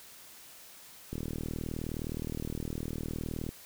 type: click train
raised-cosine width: 3 ms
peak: -23 dBFS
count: 94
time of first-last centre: 1.13-3.49 s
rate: 39.4 Hz
effects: white hiss -52 dBFS RMS until 3.65 s